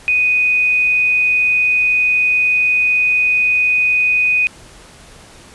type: tone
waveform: sine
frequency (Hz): 2489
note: D#7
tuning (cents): 0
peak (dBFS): -11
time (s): 0.08-4.47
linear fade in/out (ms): 0
effects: pink hiss -41 dBFS RMS until 5.54 s + resampled to 24000 Hz